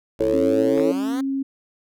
10% pulse exponential sweep, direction up, 60.5 to 269.2 Hz, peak -23 dBFS, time 0.19-1.21 s, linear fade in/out 5 ms
sine chord, A major, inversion second, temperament just, 330 / 440 / 550 Hz, E4 / A4 / C#5, +2 / 0 / -14 cents, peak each -23 / -21 / -21 dBFS, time 0.2-0.92 s, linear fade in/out 5 ms
sine tone, 271.3 Hz, C#4, 37 cents flat, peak -21 dBFS, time 0.33-1.43 s, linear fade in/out 10 ms
clicks, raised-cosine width 0.5 ms, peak -18 dBFS, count 2, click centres 0.778 / 0.797 s
effects none

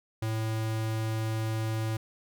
square tone, 110.7 Hz, A2, 11 cents sharp, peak -29 dBFS, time 0.22-1.97 s, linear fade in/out 5 ms, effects none

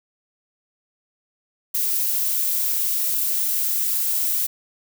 violet noise, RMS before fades -22 dBFS, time 1.74-4.47 s, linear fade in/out 10 ms, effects none

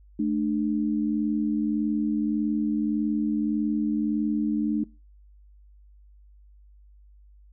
sine tone pair together, 217.6 / 299.3 Hz, A3 / D4, -19 / +33 cents, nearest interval tritone, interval 552 cents, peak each -25 dBFS, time 0.19-4.84 s, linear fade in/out 5 ms, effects noise-tail reverb RT60 0.3 s tail -23 dB re dry + added 50 Hz sine -50 dBFS peak until 7.52 s

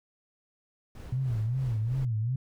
brown noise with tremolo, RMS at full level -41 dBFS, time 0.95-2.05 s, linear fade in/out 2 ms, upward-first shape sine, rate 3.1 Hz, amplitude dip 70%
sine tone with vibrato, 119.8 Hz, A#2, 48 cents sharp, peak -26 dBFS, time 1.12-2.36 s, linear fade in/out 5 ms, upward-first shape sine, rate 2.6 Hz, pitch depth 190 cents each way
effects none

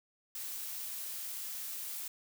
blue noise, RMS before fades -41 dBFS, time 0.35-2.08 s, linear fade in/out 2 ms, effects none

